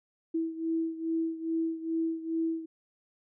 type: beating tone pair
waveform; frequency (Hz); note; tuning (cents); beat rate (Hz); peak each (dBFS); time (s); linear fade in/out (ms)
sine; 325.9 / 328.3; E4 / E4; -20 / -7; 2.4; -30 / -34; 0.34-2.66; 10
effects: none